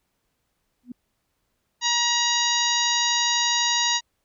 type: tone with exponential growth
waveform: sine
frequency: 245.4 Hz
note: B3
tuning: 11 cents flat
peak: -29 dBFS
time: 0.83-0.92 s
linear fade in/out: 5 ms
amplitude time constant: 19 ms
type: harmonic tone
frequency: 952 Hz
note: A#5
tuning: 36 cents sharp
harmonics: 1 / 2 / 3 / 4 / 5 / 6 / 7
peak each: -27 / -28 / -29 / -25 / -28 / -30 / -27 dBFS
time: 1.81-4.01 s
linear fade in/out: 50 ms
effects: pink hiss -74 dBFS RMS until 4.24 s